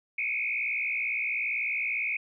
sine tone with frequency modulation, 2349 Hz, D7, in tune, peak -27 dBFS, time 0.18-2.17 s, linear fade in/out 5 ms, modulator 58.9 Hz, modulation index 3.1, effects none

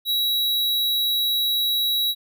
square tone, 3878 Hz, B7, 32 cents flat, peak -20 dBFS, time 0.05-2.15 s, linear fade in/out 50 ms, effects none

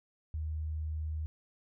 sine tone, 77.78 Hz, D#2, in tune, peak -33 dBFS, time 0.34-1.26 s, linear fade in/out 0 ms, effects none

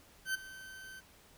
40% pulse tone with ADSR envelope, 1541 Hz, G6, 30 cents flat, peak -29 dBFS, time 0.25-1.01 s, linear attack 94 ms, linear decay 14 ms, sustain -17 dB, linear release 24 ms, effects pink hiss -61 dBFS RMS until 1.37 s

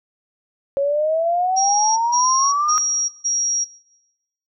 sine exponential sweep, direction up, 549 to 1260 Hz, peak -16 dBFS, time 0.77-2.78 s, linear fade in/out 0 ms
sine tone bursts, 5660 Hz, F8, 22 cents sharp, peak -17 dBFS, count 4, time 1.56-3.65 s, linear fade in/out 20 ms, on 410 ms, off 150 ms
effects noise-tail reverb RT60 0.9 s tail -21 dB re dry

